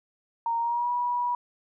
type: tone with pitch glide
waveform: sine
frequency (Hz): 927 to 971.4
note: A#5 to B5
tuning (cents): -10 to -29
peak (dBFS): -24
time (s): 0.46-1.35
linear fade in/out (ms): 2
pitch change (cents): +81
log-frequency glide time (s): 0.58-0.9
effects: none